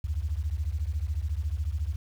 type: beating tone pair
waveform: sine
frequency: 69.7 / 83.7 Hz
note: C#2 / E2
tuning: +10 / +27 cents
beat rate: 14 Hz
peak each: -29 / -30 dBFS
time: 0.04-1.96 s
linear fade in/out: 5 ms
effects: tanh soft clip ceiling -19 dBFS + 9-bit